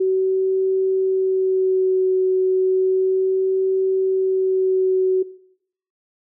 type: tone with vibrato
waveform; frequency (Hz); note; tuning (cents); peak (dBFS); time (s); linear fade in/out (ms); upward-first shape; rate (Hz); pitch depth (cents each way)
sine; 377.1; F#4; +33; -15; 0-5.23; 10; sine; 0.33; 14
effects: noise-tail reverb RT60 0.7 s tail -19 dB re dry